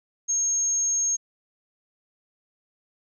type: tone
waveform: sine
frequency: 6500 Hz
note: G#8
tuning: 38 cents flat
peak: -21 dBFS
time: 0.28-1.17 s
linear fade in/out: 20 ms
effects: none